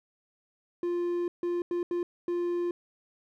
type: tone bursts at uneven times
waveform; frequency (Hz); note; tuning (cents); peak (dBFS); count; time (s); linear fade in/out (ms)
triangle; 349.2; F4; 0; -25; 5; 0.83-1.28 / 1.43-1.62 / 1.71-1.83 / 1.91-2.03 / 2.28-2.71; 2
effects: none